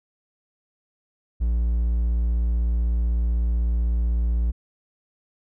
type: tone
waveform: triangle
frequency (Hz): 58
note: A#1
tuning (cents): -8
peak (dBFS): -17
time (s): 1.4-4.52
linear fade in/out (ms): 20
effects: none